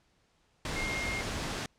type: tone in noise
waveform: sine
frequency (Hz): 2132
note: C7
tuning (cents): +32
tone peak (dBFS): -34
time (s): 0.76-1.21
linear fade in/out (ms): 2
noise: pink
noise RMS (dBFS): -35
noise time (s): 0.65-1.66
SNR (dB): -2
effects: pink hiss -70 dBFS RMS until 1.78 s + low-pass 7000 Hz 12 dB/octave